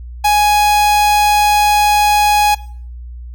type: tone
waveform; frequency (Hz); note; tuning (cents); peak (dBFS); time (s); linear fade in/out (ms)
45% pulse; 833; G#5; +5; -9; 0.24-2.55; 10
effects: noise-tail reverb RT60 0.5 s tail -19 dB re dry + added 60 Hz sine -27 dBFS peak until 3.34 s